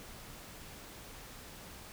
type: silence
effects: pink hiss -50 dBFS RMS until 1.92 s